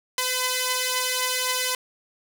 5% pulse tone pair together, 507 / 1010.2 Hz, B4 / B5, +45 / +39 cents, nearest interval octave, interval 1194 cents, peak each -14 dBFS, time 0.18-1.75 s, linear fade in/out 2 ms, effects none

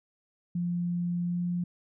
sine tone with pitch glide, 174.5 to 175.71 Hz, F3 to F3, -1 to +11 cents, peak -27 dBFS, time 0.55-1.64 s, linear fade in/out 5 ms, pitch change +12 cents, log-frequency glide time 1.24-1.4 s, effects none

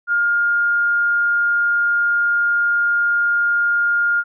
sine tone, 1413 Hz, F6, 20 cents sharp, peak -14 dBFS, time 0.07-4.24 s, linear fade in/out 50 ms, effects none

